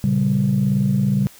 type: chord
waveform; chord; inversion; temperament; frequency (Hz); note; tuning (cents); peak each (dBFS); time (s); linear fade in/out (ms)
sine; G diminished; first; equal; 116.54 / 138.59 / 196; Bb2 / Db3 / G3; 0 / 0 / 0; -23 / -18 / -17; 0.04-1.27; 0
effects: tanh soft clip ceiling -9 dBFS + white hiss -46 dBFS RMS until 1.39 s